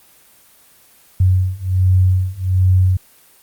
sine beating tone pair, 92 / 93.3 Hz, F#2 / F#2, -9 / +15 cents, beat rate 1.3 Hz, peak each -15 / -14 dBFS, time 1.2-2.97 s, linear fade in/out 5 ms, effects white hiss -49 dBFS RMS until 3.42 s + Opus 24 kbps

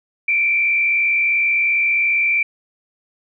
sine tone with frequency modulation, 2349 Hz, D7, in tune, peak -14 dBFS, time 0.28-2.43 s, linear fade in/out 5 ms, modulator 62.8 Hz, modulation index 0.91, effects none

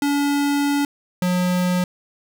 square tone pair in turn, 285.5 / 180.26 Hz, D4 / F#3, -49 / -45 cents, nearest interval minor sixth, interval 796 cents, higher first, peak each -18 dBFS, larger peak neither, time 0.02-0.85 / 1.22-1.84 s, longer first, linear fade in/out 2 ms, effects none

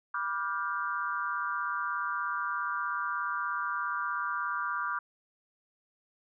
sine chord, G dominant seventh, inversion first, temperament just, 980 / 1176 / 1411.2 / 1568 Hz, B5 / D6 / F6 / G6, -14 / +2 / +18 / 0 cents, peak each -39 / -33 / -35 / -38 dBFS, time 0.14-4.99 s, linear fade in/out 5 ms, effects none

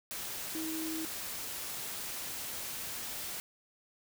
sine tone in noise, 319.4 Hz, D#4, 45 cents sharp, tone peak -36 dBFS, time 0.55-1.05 s, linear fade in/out 0 ms, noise white, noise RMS -40 dBFS, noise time 0.11-3.4 s, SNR +1 dB, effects none

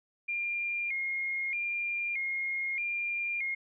sine tone with vibrato, 2267 Hz, C#7, 38 cents sharp, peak -30 dBFS, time 0.28-3.55 s, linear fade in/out 10 ms, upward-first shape square, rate 0.8 Hz, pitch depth 96 cents each way, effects none

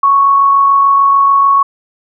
sine tone with amplitude modulation, 1108.7 Hz, C#6, in tune, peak -4 dBFS, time 0.03-1.63 s, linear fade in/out 5 ms, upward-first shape sine, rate 46.8 Hz, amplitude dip 30%, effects none

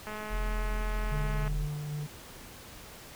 click train, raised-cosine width 0.5 ms, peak -25 dBFS, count 301, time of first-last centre 0.07-1.478 s, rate 213 Hz
triangle tone, 41.83 Hz, E1, 26 cents sharp, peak -27 dBFS, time 0.29-1.69 s, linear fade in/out 50 ms
triangle tone with tremolo, 148.5 Hz, D3, 20 cents sharp, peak -30 dBFS, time 1.11-2.07 s, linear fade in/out 10 ms, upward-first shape sine, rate 3.8 Hz, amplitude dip 30%
effects pink hiss -48 dBFS RMS until 3.15 s

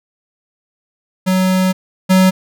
square tone pair in turn, 186.3 / 187.07 Hz, F#3 / F#3, +12 / +19 cents, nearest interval unison, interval 7 cents, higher second, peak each -12 / -8 dBFS, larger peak second, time 1.26-1.73 / 2.09-2.31 s, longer first, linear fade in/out 20 ms, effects none

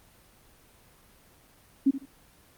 sine tone with echo, 271.9 Hz, C#4, 33 cents flat, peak -17 dBFS, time 1.86-1.91 s, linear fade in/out 10 ms, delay 74 ms, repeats 2, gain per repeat -13 dB, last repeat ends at 2.058 s, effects pink hiss -58 dBFS RMS until 2.57 s + Opus 24 kbps

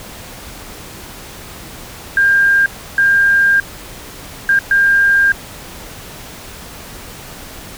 sine tone bursts at uneven times, 1601 Hz, G6, 36 cents sharp, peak -8 dBFS, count 4, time 2.17-2.66 / 2.98-3.6 / 4.49-4.59 / 4.71-5.32 s, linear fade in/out 2 ms, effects pink hiss -33 dBFS RMS until 7.77 s

